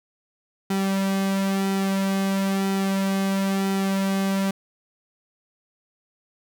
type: tone with flanger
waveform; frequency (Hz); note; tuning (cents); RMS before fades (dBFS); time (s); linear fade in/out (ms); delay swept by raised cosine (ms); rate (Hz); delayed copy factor
sawtooth; 194.3; G3; -15; -23; 0.7-4.51; 5; 1.8 to 3; 1; -0.65
effects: none